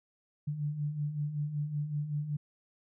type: beating tone pair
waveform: sine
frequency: 143.8 / 149.1 Hz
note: D3 / D3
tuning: -36 / +27 cents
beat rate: 5.3 Hz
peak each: -39 / -32 dBFS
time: 0.47-2.37 s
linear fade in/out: 10 ms
effects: none